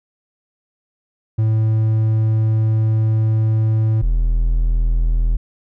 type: tone pair in turn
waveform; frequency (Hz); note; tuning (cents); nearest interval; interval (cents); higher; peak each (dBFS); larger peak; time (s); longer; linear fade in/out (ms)
triangle; 110 / 41.06; A2 / E1; 0 / -6; octave + perfect fourth; 1706; first; -11; neither; 1.38-4.02 / 4.02-5.37; first; 10
effects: none